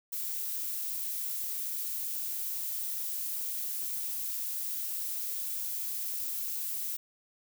violet noise, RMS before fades -35 dBFS, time 0.12-6.97 s, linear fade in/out 10 ms, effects none

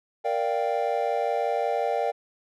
triangle chord, G minor seventh, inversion first, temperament equal, 466.2 / 587.3 / 698.5 / 784 Hz, Bb4 / D5 / F5 / G5, 0 / 0 / 0 / 0 cents, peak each -27 dBFS, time 0.24-2.12 s, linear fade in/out 20 ms, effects none

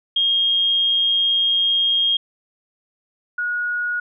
sine tone pair in turn, 3241 / 1450 Hz, G#7 / F#6, -43 / -35 cents, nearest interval octave + major second, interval 1392 cents, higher first, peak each -15 / -20 dBFS, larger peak first, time 0.16-2.17 / 3.38-4 s, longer first, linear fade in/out 5 ms, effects none

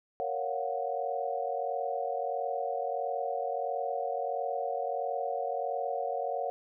sine chord, Gb major seventh, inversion first, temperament equal, 466.2 / 554.4 / 698.5 / 740 Hz, Bb4 / Db5 / F5 / Gb5, 0 / 0 / 0 / 0 cents, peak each -37 / -35 / -36 / -35 dBFS, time 0.2-6.5 s, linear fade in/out 0 ms, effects none

